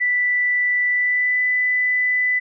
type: tone with pitch glide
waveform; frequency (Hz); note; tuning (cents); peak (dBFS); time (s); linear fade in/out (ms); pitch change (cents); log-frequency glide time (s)
sine; 1975.5 to 1996.1; B6 to B6; 0 to +18; -16; 0-2.4; 20; +18; 0.89-1.41
effects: none